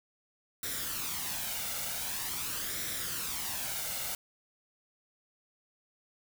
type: noise with flanger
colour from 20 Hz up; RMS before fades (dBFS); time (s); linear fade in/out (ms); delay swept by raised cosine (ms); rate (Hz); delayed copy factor
white; -36; 0.63-4.15; 2; 0.53 to 1.42; 0.45; +0.55
effects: none